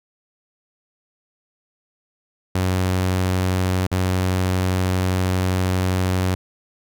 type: tone with dropouts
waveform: sawtooth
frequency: 92.5 Hz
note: F#2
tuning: in tune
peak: -14 dBFS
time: 2.55-6.35 s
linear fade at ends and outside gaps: 5 ms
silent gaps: 3.868-3.915 s
effects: none